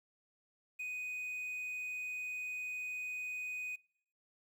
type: tone with quantisation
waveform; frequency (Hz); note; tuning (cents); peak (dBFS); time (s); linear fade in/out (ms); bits
triangle; 2493; D#7; +3; -37; 0.79-3.76; 10; 11
effects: noise-tail reverb RT60 0.8 s tail -26 dB re dry